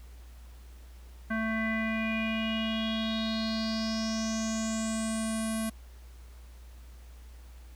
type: tone with low-pass filter sweep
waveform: square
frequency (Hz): 221.7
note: A3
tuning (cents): +13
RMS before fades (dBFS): -31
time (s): 1.3-5.7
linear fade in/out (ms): 10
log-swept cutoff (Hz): 1700 to 11000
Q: 6.7
effects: added 60 Hz sine -46 dBFS peak until 7.75 s + pink hiss -60 dBFS RMS until 7.75 s